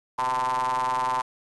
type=ring-modulated tone; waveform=square; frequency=63.2 Hz; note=B1; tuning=41 cents sharp; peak=-21 dBFS; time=0.18-1.22 s; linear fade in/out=10 ms; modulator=958 Hz; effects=resampled to 24000 Hz + 9-bit